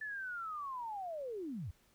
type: linear sweep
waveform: sine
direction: down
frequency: 1760 to 69.3 Hz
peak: -39 dBFS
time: 0.01-1.71 s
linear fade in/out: 5 ms
effects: pink hiss -70 dBFS RMS until 1.94 s